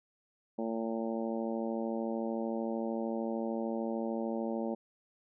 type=harmonic tone; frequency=113.3 Hz; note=A#2; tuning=49 cents flat; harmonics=2 / 3 / 4 / 5 / 6 / 7 / 8; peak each=-35 / -39 / -41 / -39 / -47 / -45 / -49 dBFS; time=0.58-4.75 s; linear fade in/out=10 ms; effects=none